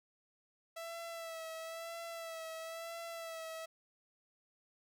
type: tone with vibrato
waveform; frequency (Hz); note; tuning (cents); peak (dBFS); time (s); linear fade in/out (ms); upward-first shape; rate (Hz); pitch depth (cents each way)
sawtooth; 659.3; E5; 0; -39; 0.76-3.66; 10; sine; 1; 35
effects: none